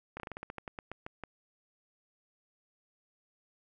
slowing click train, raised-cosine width 0.5 ms, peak -25 dBFS, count 14, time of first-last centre 0.17-1.237 s, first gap 29 ms, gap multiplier 1.16, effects none

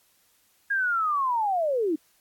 sine linear sweep, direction down, 1644 to 291.7 Hz, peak -22 dBFS, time 0.7-1.96 s, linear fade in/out 10 ms, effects white hiss -64 dBFS RMS until 2.2 s + AAC 64 kbps

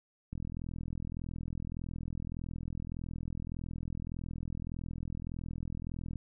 click train, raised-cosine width 5 ms, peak -27 dBFS, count 244, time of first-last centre 0.33-6.157 s, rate 41.7 Hz, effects none

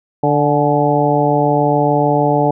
harmonic tone with a mistuned harmonic, 146.83 Hz, D3, in tune, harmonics 1 / 2 / 3 / 4 / 5 / 6, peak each -18 / -18 / -18 / -18 / -18 / -18 dBFS, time 0.23-2.51 s, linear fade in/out 5 ms, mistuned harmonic 6, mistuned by -52 cents, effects none

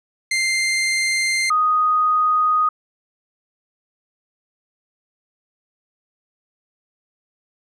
sawtooth / sine tone pair in turn, 2093 / 1244.5 Hz, C7 / D#6, 0 / 0 cents, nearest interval major sixth, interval 900 cents, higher first, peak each -14 dBFS, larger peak neither, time 0.31-1.5 / 1.5-2.69 s, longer neither, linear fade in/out 5 ms, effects resampled to 24000 Hz

